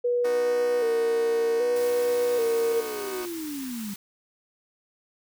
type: tone with vibrato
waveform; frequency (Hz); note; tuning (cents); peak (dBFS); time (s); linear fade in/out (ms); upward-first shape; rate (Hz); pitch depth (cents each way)
sine; 473.4; A#4; +27; -21; 0.04-2.81; 10; square; 0.64; 45
type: chord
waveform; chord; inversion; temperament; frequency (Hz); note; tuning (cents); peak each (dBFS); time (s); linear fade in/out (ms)
10% pulse; B major; none; just; 246.9 / 308.7 / 370.4; B3 / D#4 / F#4; 0 / -14 / +2; -34 / -31 / -30; 0.24-3.26; 10
type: band-stop noise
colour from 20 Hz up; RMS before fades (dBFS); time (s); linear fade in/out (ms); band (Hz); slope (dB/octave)
white; -41; 1.76-3.96; 2; 430 to 800; 96
type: linear sweep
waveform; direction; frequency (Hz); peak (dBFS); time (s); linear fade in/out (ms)
sine; down; 475.2 to 194.3; -31; 2.72-3.94; 5
effects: none